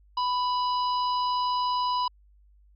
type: harmonic tone with a mistuned harmonic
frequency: 993 Hz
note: B5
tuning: 9 cents sharp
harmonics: 1 / 3 / 4 / 5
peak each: -24 / -38 / -40 / -37 dBFS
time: 0.17-2.08 s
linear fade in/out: 5 ms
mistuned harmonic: 3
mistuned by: -18 cents
effects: added 50 Hz sine -55 dBFS peak until 2.75 s